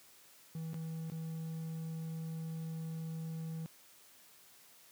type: tone with dropouts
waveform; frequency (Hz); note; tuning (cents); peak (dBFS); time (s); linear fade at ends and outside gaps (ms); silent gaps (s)
triangle; 161.8; E3; -32; -36; 0.55-3.66; 0; 0.733-0.743 / 1.099-1.119
effects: white hiss -61 dBFS RMS until 4.91 s + high-pass 100 Hz 12 dB/octave